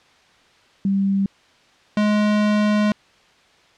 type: tone pair in turn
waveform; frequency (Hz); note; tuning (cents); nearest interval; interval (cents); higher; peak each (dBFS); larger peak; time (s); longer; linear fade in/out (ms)
sine / square; 196 / 209.9; G3 / G#3; 0 / +19; minor second; 119; second; -16; neither; 0.85-1.26 / 1.97-2.92; second; 2
effects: white hiss -54 dBFS RMS until 3.77 s + low-pass 4000 Hz 12 dB/octave